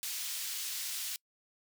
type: high-pass noise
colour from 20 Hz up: pink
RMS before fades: -38 dBFS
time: 0.03-1.16 s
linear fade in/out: 0 ms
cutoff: 3500 Hz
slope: 12 dB/octave
effects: noise-tail reverb RT60 0.1 s tail -26 dB re dry